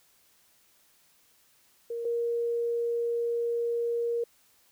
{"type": "tone pair in turn", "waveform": "sine", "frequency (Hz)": [467.7, 469.9], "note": ["A#4", "A#4"], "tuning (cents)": [6, 14], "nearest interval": "unison", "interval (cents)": 8, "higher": "second", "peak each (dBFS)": [-31, -26], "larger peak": "second", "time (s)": [[1.9, 2.05], [2.05, 4.24]], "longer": "second", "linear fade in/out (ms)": 5, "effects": ["white hiss -64 dBFS RMS until 4.71 s"]}